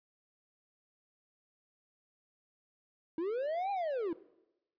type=linear two-way sweep; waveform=triangle; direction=up then down; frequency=311.3 to 817 to 311.3 Hz; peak=-30 dBFS; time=3.18-4.13 s; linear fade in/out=2 ms; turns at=3.71 s; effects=noise-tail reverb RT60 0.9 s tail -19 dB re dry + resampled to 11025 Hz